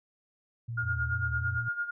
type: tone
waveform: sine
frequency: 116.54 Hz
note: A#2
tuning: in tune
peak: -33 dBFS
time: 0.68-1.69 s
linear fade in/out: 10 ms
type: tone with tremolo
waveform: sine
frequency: 1419 Hz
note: F6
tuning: 27 cents sharp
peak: -27 dBFS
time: 0.77-1.91 s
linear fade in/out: 10 ms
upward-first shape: sine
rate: 8.9 Hz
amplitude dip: 75%
type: tone with vibrato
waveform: sine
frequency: 82.41 Hz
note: E2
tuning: in tune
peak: -33 dBFS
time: 0.81-1.61 s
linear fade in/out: 50 ms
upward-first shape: sine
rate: 3.3 Hz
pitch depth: 160 cents each way
effects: none